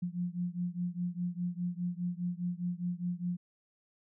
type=beating tone pair; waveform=sine; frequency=174.61 / 179.51 Hz; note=F3 / F3; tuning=0 / +48 cents; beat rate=4.9 Hz; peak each=-35 / -36 dBFS; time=0.02-3.37 s; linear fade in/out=10 ms; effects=none